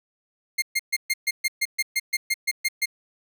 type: tone bursts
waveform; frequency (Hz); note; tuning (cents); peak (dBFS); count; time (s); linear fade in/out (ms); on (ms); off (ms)
sawtooth; 2119; C7; +21; -17; 14; 0.58-2.858; 10; 42; 130
effects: none